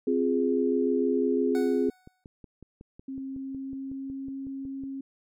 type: chord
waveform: sine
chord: F minor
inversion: second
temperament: equal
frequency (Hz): 261.6 / 349.2 / 415.3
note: C4 / F4 / Ab4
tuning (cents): 0 / 0 / 0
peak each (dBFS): -26 / -29 / -26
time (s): 0.07-1.9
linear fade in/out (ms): 5
type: tone with exponential decay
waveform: 25% pulse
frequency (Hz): 741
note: F#5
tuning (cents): +2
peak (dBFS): -32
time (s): 1.55-2.24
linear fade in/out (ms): 0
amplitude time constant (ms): 150
type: click train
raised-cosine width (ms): 3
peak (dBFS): -33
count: 17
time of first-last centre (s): 1.89-4.837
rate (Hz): 5.43
type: tone with pitch glide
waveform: sine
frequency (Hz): 267.8 to 270.8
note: C4 to C#4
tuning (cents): +40 to -40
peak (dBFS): -33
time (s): 3.08-5.01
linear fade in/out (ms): 5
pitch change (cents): +20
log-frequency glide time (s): 3.2-4.42
effects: none